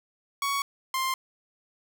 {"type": "tone pair in turn", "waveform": "sawtooth", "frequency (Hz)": [1118, 1051.9], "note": ["C#6", "C6"], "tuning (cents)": [14, 9], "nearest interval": "minor second", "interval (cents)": 105, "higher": "first", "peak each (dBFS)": -22, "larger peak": "neither", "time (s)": [[0.42, 0.62], [0.94, 1.14]], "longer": "neither", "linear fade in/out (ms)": 2, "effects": []}